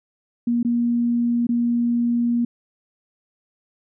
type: tone with dropouts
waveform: sine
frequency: 237.6 Hz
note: A#3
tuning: 33 cents sharp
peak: -17 dBFS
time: 0.47-2.45 s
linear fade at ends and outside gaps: 5 ms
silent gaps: 0.63-0.648 / 1.469-1.49 s
effects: none